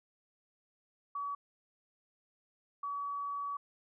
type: tone bursts at uneven times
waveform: sine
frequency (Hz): 1137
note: C#6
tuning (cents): +44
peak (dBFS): -35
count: 2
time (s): 1.15-1.35 / 2.83-3.57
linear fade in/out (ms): 5
effects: none